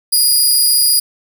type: tone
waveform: 15% pulse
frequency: 4882 Hz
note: D#8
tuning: 34 cents flat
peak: -3 dBFS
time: 0.12-1 s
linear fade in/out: 10 ms
effects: none